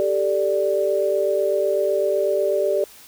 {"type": "chord", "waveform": "sine", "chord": "G suspended second", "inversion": "none", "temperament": "equal", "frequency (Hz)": [392, 440, 587.3], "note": ["G4", "A4", "D5"], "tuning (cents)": [0, 0, 0], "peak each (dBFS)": [-22, -25, -20], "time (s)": [0, 2.84], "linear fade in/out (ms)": 0, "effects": ["white hiss -46 dBFS RMS until 3.07 s"]}